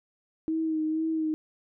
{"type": "tone with vibrato", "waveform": "sine", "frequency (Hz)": 316.6, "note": "D#4", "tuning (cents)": 30, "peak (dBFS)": -25, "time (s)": [0.48, 1.34], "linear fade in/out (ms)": 0, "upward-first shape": "sine", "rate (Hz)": 2.1, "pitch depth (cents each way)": 30, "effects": []}